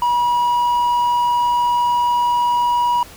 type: tone with quantisation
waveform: triangle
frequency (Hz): 966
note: B5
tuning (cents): -39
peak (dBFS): -12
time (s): 0.02-3.03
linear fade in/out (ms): 2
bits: 7
effects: pink hiss -40 dBFS RMS until 3.16 s